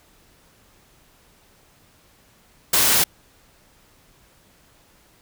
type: noise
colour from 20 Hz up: white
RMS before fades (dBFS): -17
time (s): 2.73-3.04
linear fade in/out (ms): 5
effects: pink hiss -56 dBFS RMS until 5.21 s